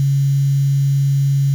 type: tone with quantisation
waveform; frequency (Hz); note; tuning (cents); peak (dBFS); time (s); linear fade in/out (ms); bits
sine; 138.59; C#3; 0; -12; 0-1.54; 0; 6
effects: none